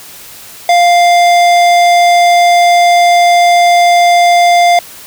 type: tone with hard clipping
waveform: sine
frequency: 698.5 Hz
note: F5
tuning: in tune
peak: -6 dBFS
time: 0.69-4.79 s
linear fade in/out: 2 ms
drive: 16 dB
effects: white hiss -32 dBFS RMS until 5.06 s